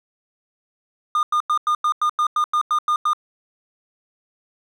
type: tone bursts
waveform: triangle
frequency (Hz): 1215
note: D#6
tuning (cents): -42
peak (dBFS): -14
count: 12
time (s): 1.15-3.133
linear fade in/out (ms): 2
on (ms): 80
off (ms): 93
effects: none